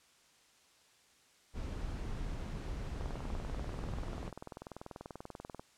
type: noise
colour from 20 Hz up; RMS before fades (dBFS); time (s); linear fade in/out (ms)
brown; -40; 1.53-4.32; 50
type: click train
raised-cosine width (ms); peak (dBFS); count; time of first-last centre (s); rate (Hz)
1; -30; 54; 3.01-5.595; 20.5
effects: white hiss -66 dBFS RMS until 5.77 s + low-pass 8000 Hz 12 dB/octave